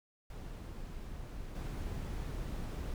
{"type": "noise with level steps", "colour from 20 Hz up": "brown", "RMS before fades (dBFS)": [-44, -39], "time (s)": [0.3, 2.94], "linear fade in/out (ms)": 2, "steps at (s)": 1.55, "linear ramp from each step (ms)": 5, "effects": []}